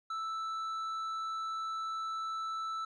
sine tone with tanh clipping, 1318.5 Hz, E6, in tune, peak -36 dBFS, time 0.1-2.85 s, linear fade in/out 5 ms, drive 7 dB, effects none

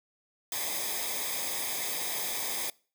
white noise with comb filter, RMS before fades -33 dBFS, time 0.52-2.7 s, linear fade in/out 2 ms, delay 0.7 ms, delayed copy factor -0.75, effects noise-tail reverb RT60 0.4 s tail -24 dB re dry

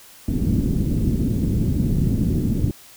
white low-pass noise, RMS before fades -20 dBFS, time 0.28-2.71 s, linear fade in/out 2 ms, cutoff 250 Hz, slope 24 dB/octave, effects white hiss -46 dBFS RMS until 2.96 s

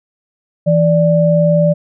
sine tone pair together, 164.81 / 587.3 Hz, E3 / D5, 0 / 0 cents, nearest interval octave + minor seventh, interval 2200 cents, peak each -11 dBFS, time 0.66-1.74 s, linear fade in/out 20 ms, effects none

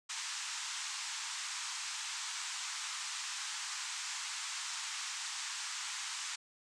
white band-pass noise, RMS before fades -41 dBFS, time 0.09-6.36 s, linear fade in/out 10 ms, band 880 to 8100 Hz, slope 48 dB/octave, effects none

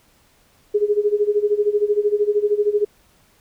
sine tone with tremolo, 415.3 Hz, G#4, in tune, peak -12 dBFS, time 0.74-2.85 s, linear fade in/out 10 ms, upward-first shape sine, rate 13 Hz, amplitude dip 85%, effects pink hiss -57 dBFS RMS until 3.4 s

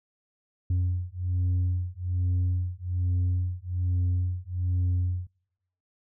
sine beating tone pair, 89.5 / 90.7 Hz, F2 / F#2, +43 / -34 cents, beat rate 1.2 Hz, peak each -25 dBFS, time 0.7-5.27 s, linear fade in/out 5 ms, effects noise-tail reverb RT60 0.9 s tail -23 dB re dry + tanh soft clip ceiling -21 dBFS

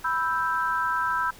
sine chord, E minor, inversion second, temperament equal, 987.8 / 1318.5 / 1568 Hz, B5 / E6 / G6, 0 / 0 / 0 cents, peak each -27 / -27 / -28 dBFS, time 0.04-1.31 s, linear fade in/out 10 ms, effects pink hiss -48 dBFS RMS until 1.39 s

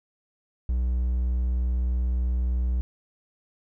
triangle tone, 61.6 Hz, B1, 4 cents flat, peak -20 dBFS, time 0.69-2.81 s, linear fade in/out 0 ms, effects none

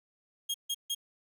sawtooth tone bursts, 3254 Hz, G#7, 36 cents flat, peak -27 dBFS, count 3, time 0.49-0.949 s, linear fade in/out 10 ms, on 53 ms, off 150 ms, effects none

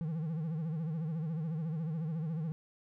triangle tone with vibrato, 160 Hz, D#3, 49 cents sharp, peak -31 dBFS, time 0.01-2.52 s, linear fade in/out 0 ms, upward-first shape sine, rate 14 Hz, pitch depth 110 cents each way, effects none

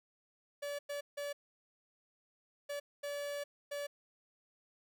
45% pulse tone bursts at uneven times, 575 Hz, D5, 37 cents flat, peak -38 dBFS, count 6, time 0.62-0.79 / 0.89-1.01 / 1.17-1.33 / 2.69-2.8 / 3.03-3.44 / 3.71-3.87 s, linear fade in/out 10 ms, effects none

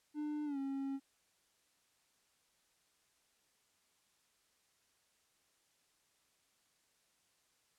triangle tone with pitch glide, 299.2 to 272.8 Hz, D4 to C#4, +32 to -28 cents, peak -35 dBFS, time 0.14-1 s, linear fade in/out 50 ms, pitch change -160 cents, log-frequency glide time 0.45-0.58 s, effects white hiss -75 dBFS RMS until 7.78 s + low-pass 10000 Hz 12 dB/octave

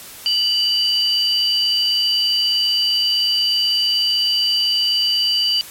sine tone pair together, 2960 / 4684 Hz, F#7 / D8, 0 / -5 cents, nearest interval minor sixth, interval 795 cents, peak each -18 / -17 dBFS, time 0.26-5.61 s, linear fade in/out 0 ms, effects white hiss -37 dBFS RMS until 5.7 s + MP3 64 kbps

